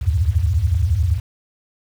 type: tone cluster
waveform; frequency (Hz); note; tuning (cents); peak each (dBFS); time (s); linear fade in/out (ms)
sine; 69.7 / 80.6 / 94.8 / 108.4; C#2 / E2 / F#2 / A2; +10 / -38 / +43 / -25; -21 / -18 / -20 / -24; 0.01-1.2; 20
effects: 7-bit